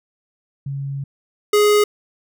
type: tone pair in turn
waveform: sine / square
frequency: 138.59 / 417 Hz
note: C#3 / G#4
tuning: 0 / +7 cents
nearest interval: octave + perfect fifth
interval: 1907 cents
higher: second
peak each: -23 / -12 dBFS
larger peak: second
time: 0.66-1.04 / 1.53-1.84 s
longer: first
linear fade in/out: 5 ms
effects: none